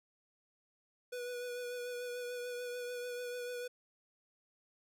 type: tone with vibrato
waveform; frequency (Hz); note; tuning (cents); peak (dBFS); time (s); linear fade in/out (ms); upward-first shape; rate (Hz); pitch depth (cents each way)
square; 490; B4; -14; -40; 1.12-3.68; 10; triangle; 6.8; 25
effects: none